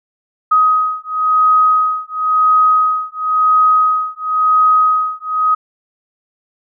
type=beating tone pair; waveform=sine; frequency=1258 / 1258.96 Hz; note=D#6 / D#6; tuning=+19 / +20 cents; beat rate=0.96 Hz; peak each=-13 dBFS; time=0.51-5.55 s; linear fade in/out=10 ms; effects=none